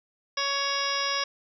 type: harmonic tone with a mistuned harmonic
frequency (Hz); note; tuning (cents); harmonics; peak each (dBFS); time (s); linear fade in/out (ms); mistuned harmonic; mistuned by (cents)
558; C#5; +11; 1 / 2 / 3 / 4 / 5 / 6 / 7 / 9 / 10; -36 / -31 / -34 / -35 / -36 / -36 / -37 / -33 / -33; 0.37-1.24; 5; 7; -37
effects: none